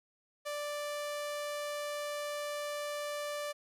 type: tone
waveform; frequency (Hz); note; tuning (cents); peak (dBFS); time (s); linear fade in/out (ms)
sawtooth; 587.3; D5; 0; -32; 0.45-3.53; 20
effects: resampled to 32000 Hz + 12-bit